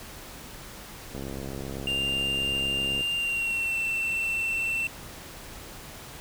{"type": "click train", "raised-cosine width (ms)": 2, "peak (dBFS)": -23, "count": 127, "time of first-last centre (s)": [1.15, 3.008], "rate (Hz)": 67.8}
{"type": "tone with pitch glide", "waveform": "triangle", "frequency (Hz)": [2794, 2689], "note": ["F7", "E7"], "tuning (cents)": [0, 34], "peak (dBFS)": -24, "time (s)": [1.87, 4.87], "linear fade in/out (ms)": 2, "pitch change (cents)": -66, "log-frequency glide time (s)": [3.15, 3.76]}
{"effects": ["pink hiss -43 dBFS RMS until 6.2 s"]}